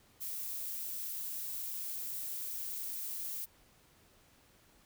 violet noise, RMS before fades -40 dBFS, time 0.2-3.46 s, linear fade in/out 20 ms, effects pink hiss -65 dBFS RMS until 4.85 s

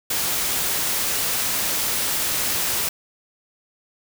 white noise, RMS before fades -23 dBFS, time 0.1-2.89 s, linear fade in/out 5 ms, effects none

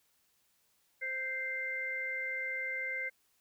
harmonic tone, 522 Hz, C5, 4 cents flat, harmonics 1 / 3 / 4, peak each -46 / -41 / -35 dBFS, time 1.01-3.1 s, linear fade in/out 20 ms, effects white hiss -73 dBFS RMS until 3.4 s

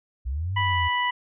sine linear two-way sweep, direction up then down, 58.27 to 100.9 to 82 Hz, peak -25 dBFS, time 0.25-0.89 s, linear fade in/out 20 ms, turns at 0.56 s
harmonic tone, 985 Hz, B5, 5 cents flat, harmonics 1 / 2 / 3, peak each -24 / -26 / -31 dBFS, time 0.56-1.11 s, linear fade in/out 10 ms
effects none

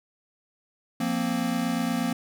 square chord, F suspended fourth, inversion none, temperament equal, 174.61 / 233.1 / 261.6 Hz, F3 / Bb3 / C4, 0 / 0 / 0 cents, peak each -32 / -28 / -30 dBFS, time 1-2.13 s, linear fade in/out 5 ms, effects none

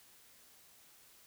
silence, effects white hiss -62 dBFS RMS until 1.26 s

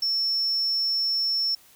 sine tone, 5400 Hz, E8, 41 cents sharp, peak -20 dBFS, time 0.02-1.55 s, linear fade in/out 5 ms, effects tanh soft clip ceiling -20 dBFS + white hiss -55 dBFS RMS until 1.75 s

